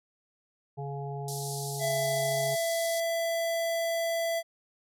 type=harmonic tone; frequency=140.2 Hz; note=C#3; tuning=20 cents sharp; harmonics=1 / 3 / 5 / 6; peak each=-35 / -40 / -42 / -43 dBFS; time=0.77-2.56 s; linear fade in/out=20 ms
type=band-pass noise; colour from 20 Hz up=white; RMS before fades=-40 dBFS; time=1.28-3 s; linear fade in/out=2 ms; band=3900 to 12000 Hz; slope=48 dB/octave
type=tone; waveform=square; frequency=667 Hz; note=E5; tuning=20 cents sharp; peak=-28 dBFS; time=1.79-4.43 s; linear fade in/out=50 ms
effects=none